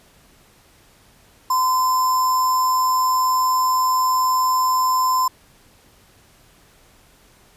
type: tone with sample-and-hold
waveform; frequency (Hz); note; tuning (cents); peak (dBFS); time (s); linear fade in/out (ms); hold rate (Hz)
sine; 1021; C6; -43; -15; 1.5-5.28; 5; 6300
effects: pink hiss -53 dBFS RMS until 7.56 s + resampled to 32000 Hz